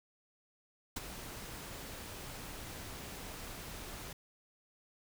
pink noise with ADSR envelope, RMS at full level -36 dBFS, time 0.96-4.13 s, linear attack 7 ms, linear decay 24 ms, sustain -10 dB, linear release 5 ms, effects none

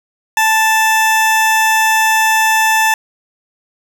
20% pulse tone, 880 Hz, A5, in tune, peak -5 dBFS, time 0.37-2.94 s, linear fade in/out 2 ms, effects none

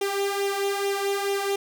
sawtooth tone with flanger, 397.9 Hz, G4, 26 cents sharp, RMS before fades -26 dBFS, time 0.01-1.56 s, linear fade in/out 5 ms, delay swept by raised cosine 0.32 to 2.22 ms, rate 2.3 Hz, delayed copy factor +0.6, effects none

